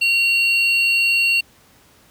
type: tone pair together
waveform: triangle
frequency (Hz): 2751 / 4436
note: F7 / C#8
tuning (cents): -27 / 0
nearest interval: minor sixth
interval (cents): 827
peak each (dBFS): -13 / -22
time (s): 0.01-1.41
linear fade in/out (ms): 10
effects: pink hiss -52 dBFS RMS until 2.1 s + high-pass 60 Hz 12 dB/octave